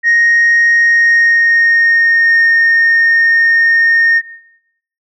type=tone with pitch glide; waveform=sine; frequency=1867 to 1838.1 Hz; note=A#6 to A#6; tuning=+2 to -25 cents; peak=-5 dBFS; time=0.03-4.22 s; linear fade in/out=50 ms; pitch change=-27 cents; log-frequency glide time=0.73-2.5 s; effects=noise-tail reverb RT60 0.8 s tail -18 dB re dry + tanh soft clip ceiling -4 dBFS